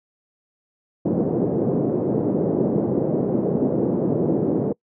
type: band-pass noise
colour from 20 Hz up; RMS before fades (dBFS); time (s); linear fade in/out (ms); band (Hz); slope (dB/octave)
white; -21; 1.05-4.73; 10; 140 to 450; 24
effects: noise-tail reverb RT60 0.1 s tail -25 dB re dry